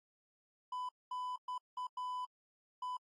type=tone bursts at uneven times; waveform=triangle; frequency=1000 Hz; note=B5; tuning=21 cents sharp; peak=-36 dBFS; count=6; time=0.72-0.89 / 1.11-1.36 / 1.48-1.58 / 1.77-1.87 / 1.97-2.25 / 2.82-2.97 s; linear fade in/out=5 ms; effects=AAC 32 kbps